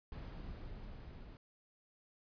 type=noise with level ramp; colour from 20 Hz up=brown; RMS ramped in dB=-45 to -52 dBFS; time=0.12-1.37 s; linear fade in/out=2 ms; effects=resampled to 11025 Hz